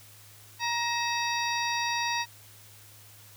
harmonic tone with a mistuned harmonic, 942 Hz, A#5, 18 cents sharp, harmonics 1 / 2 / 3 / 4 / 5 / 6, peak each -30 / -33 / -35 / -36 / -37 / -38 dBFS, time 0.59-2.26 s, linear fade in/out 50 ms, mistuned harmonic 3, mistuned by -140 cents, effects added 104 Hz sine -55 dBFS peak until 3.36 s + white hiss -53 dBFS RMS until 3.36 s

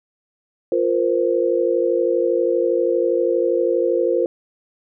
sine chord, F suspended fourth, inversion none, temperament equal with one note detuned, 349.2 / 466.2 / 518.7 Hz, F4 / Bb4 / C5, 0 / 0 / -15 cents, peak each -20 dBFS, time 0.72-4.26 s, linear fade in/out 2 ms, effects none

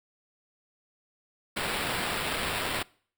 violet noise with sample-and-hold, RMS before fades -31 dBFS, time 1.56-2.83 s, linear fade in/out 10 ms, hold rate 6300 Hz, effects noise-tail reverb RT60 0.5 s tail -24 dB re dry

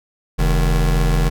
square tone pair together, 43.38 / 153.8 Hz, F1 / D#3, -11 / -20 cents, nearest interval octave + minor seventh, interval 2191 cents, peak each -15 / -21 dBFS, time 0.38-1.3 s, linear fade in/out 20 ms, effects none

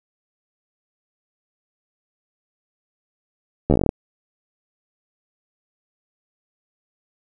slowing click train, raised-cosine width 2 ms, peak -3 dBFS, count 11, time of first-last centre 3.7-3.891 s, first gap 12 ms, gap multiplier 1.1, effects none

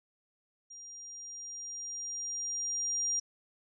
sine tone with level ramp, 5700 Hz, F8, 34 cents sharp, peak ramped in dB -46 to -28 dBFS, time 0.7-3.2 s, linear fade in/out 10 ms, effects none

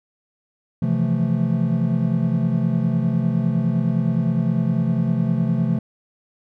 triangle chord, F major seventh, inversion second, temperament equal, 130.81 / 164.81 / 174.61 / 220 Hz, C3 / E3 / F3 / A3, 0 / 0 / 0 / 0 cents, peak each -21 dBFS, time 0.82-5.79 s, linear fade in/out 5 ms, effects none

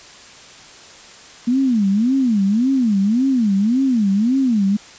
sine tone with vibrato, 229.3 Hz, A#3, 28 cents flat, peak -13 dBFS, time 1.47-4.77 s, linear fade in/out 10 ms, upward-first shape sine, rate 1.8 Hz, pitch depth 290 cents each way, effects white hiss -41 dBFS RMS until 4.98 s + resampled to 16000 Hz

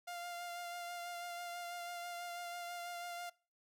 sawtooth tone with vibrato, 698.5 Hz, F5, in tune, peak -39 dBFS, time 0.07-3.3 s, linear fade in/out 10 ms, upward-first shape sine, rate 6.1 Hz, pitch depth 17 cents each way, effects noise-tail reverb RT60 0.4 s tail -24 dB re dry

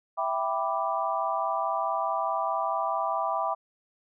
sine chord, E minor seventh, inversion none, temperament equal, 659.3 / 784 / 987.8 / 1174.7 Hz, E5 / G5 / B5 / D6, 0 / 0 / 0 / 0 cents, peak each -31 dBFS, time 0.17-3.55 s, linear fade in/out 20 ms, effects none

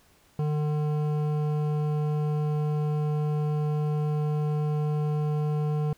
sine tone with hard clipping, 150.3 Hz, D3, 40 cents sharp, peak -26 dBFS, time 0.39-5.93 s, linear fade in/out 2 ms, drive 12 dB, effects pink hiss -61 dBFS RMS until 5.97 s

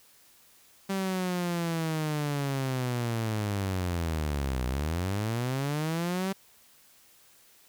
sawtooth linear two-way sweep, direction down then up, 195.4 to 61.1 to 195.4 Hz, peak -24 dBFS, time 0.89-6.33 s, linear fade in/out 10 ms, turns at 4.66 s, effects white hiss -59 dBFS RMS until 7.68 s

